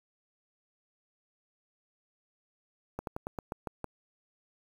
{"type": "slowing click train", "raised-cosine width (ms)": 1, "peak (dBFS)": -21, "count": 8, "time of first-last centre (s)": [2.99, 3.843], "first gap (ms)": 82, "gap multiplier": 1.13, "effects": ["8-bit"]}